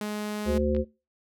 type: tone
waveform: sawtooth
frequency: 210 Hz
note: G#3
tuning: 19 cents sharp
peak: -26 dBFS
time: 0.01-0.58 s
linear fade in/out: 2 ms
type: harmonic tone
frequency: 74 Hz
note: D2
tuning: 14 cents sharp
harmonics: 1 / 3 / 5 / 7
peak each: -28 / -28 / -28 / -28 dBFS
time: 0.45-0.85 s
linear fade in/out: 50 ms
type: clicks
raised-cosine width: 0.3 ms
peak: -29 dBFS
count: 2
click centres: 0.749 / 0.765 s
effects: noise-tail reverb RT60 0.3 s tail -23 dB re dry